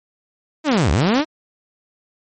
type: linear two-way sweep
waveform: sawtooth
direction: down then up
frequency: 326.5 to 61.74 to 326.5 Hz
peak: -10 dBFS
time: 0.64-1.25 s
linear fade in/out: 50 ms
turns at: 0.91 s
effects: MP3 32 kbps